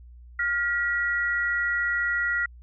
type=tone pair together; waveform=sine; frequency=1414 / 1928.1 Hz; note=F6 / B6; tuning=+21 / -42 cents; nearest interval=perfect fourth; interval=537 cents; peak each=-26 / -25 dBFS; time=0.39-2.46 s; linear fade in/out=5 ms; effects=added 60 Hz sine -44 dBFS peak until 2.62 s